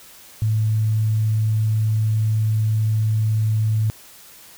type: tone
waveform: sine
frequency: 109 Hz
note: A2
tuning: 16 cents flat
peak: -16 dBFS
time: 0.42-3.9 s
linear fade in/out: 0 ms
effects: white hiss -45 dBFS RMS until 4.57 s

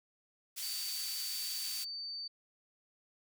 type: high-pass noise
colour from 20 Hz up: pink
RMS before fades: -41 dBFS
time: 0.56-1.85 s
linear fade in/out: 20 ms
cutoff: 4200 Hz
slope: 12 dB/octave
type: tone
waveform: sine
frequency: 4580 Hz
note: D8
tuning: 44 cents flat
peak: -39 dBFS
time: 0.62-2.28 s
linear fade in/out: 10 ms
effects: none

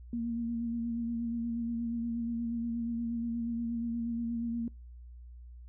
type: tone with vibrato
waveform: sine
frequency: 233.1 Hz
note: A#3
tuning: in tune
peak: -31 dBFS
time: 0.13-4.68 s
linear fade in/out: 2 ms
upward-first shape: sine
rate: 8.4 Hz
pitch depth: 27 cents each way
effects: noise-tail reverb RT60 0.3 s tail -26 dB re dry + added 60 Hz sine -46 dBFS peak until 5.68 s

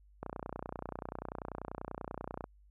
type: click train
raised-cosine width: 1 ms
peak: -25 dBFS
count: 68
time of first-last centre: 0.23-2.441 s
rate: 30.3 Hz
effects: added 50 Hz sine -59 dBFS peak until 2.7 s

